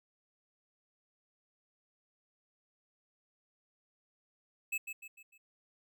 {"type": "tone with echo", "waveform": "square", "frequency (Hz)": 2600, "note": "E7", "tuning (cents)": -24, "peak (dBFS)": -33, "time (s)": [4.72, 4.78], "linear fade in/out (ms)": 10, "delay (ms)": 150, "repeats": 4, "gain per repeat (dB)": -7, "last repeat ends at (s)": 5.38, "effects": []}